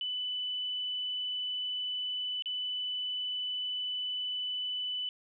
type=tone with dropouts; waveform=sine; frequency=2991 Hz; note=F#7; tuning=18 cents sharp; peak=-32 dBFS; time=0.01-5.09 s; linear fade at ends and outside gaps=1 ms; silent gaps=2.423-2.458 s; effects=none